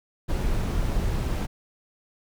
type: noise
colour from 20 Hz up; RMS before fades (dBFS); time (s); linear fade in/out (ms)
brown; -25; 0.28-1.47; 20
effects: none